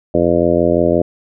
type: harmonic tone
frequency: 85.8 Hz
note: F2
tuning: 30 cents flat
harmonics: 1 / 2 / 3 / 4 / 5 / 6 / 7 / 8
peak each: -24 / -21 / -19 / -17 / -19 / -18 / -16 / -27 dBFS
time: 0.14-1.02 s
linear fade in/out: 5 ms
effects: none